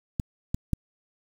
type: clicks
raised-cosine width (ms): 5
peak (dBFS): -14 / -14 / -11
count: 3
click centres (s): 0.198 / 0.545 / 0.733
effects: 7-bit